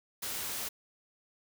white noise, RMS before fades -37 dBFS, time 0.22-0.69 s, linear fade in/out 10 ms, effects none

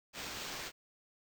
violet noise with sample-and-hold, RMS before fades -43 dBFS, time 0.13-0.72 s, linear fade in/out 50 ms, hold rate 11025 Hz, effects none

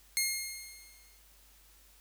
10% pulse tone with exponential decay, 2140 Hz, C7, 38 cents sharp, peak -17 dBFS, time 0.17-1.19 s, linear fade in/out 0 ms, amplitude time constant 220 ms, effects added 50 Hz sine -62 dBFS peak until 2 s + white hiss -62 dBFS RMS until 2 s

